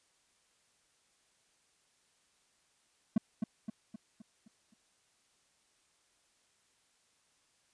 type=tone with echo; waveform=triangle; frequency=218.7 Hz; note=A3; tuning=10 cents flat; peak=-21 dBFS; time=3.16-3.18 s; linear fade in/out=5 ms; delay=260 ms; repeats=6; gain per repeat=-6 dB; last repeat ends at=4.74 s; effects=white hiss -72 dBFS RMS until 7.73 s + resampled to 22050 Hz